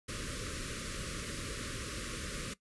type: band-stop noise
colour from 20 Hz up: pink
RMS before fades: -40 dBFS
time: 0.08-2.54 s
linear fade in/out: 10 ms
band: 590 to 1100 Hz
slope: 96 dB/octave
effects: noise-tail reverb RT60 0.1 s tail -18 dB re dry + resampled to 24000 Hz